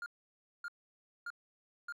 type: tone bursts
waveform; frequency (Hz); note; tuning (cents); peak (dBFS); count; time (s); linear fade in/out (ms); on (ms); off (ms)
triangle; 1410; F6; +16; -37; 4; 0.02-1.924; 2; 41; 580
effects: none